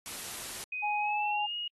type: noise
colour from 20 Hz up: white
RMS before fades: -40 dBFS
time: 0.06-0.64 s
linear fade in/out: 0 ms
type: tone with pitch glide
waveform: sine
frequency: 2504 to 2876 Hz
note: D#7 to F#7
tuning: +10 to -50 cents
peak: -33 dBFS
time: 0.72-1.68 s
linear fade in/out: 5 ms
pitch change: +240 cents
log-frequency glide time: 0.98-1.55 s
type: tone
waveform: sine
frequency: 834 Hz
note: G#5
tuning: 7 cents sharp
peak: -29 dBFS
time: 0.82-1.47 s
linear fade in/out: 20 ms
effects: AAC 32 kbps